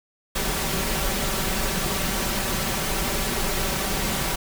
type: noise with comb filter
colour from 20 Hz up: pink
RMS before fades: -25 dBFS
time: 0.35-4.36 s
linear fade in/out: 10 ms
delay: 5.2 ms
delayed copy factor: +0.55
effects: none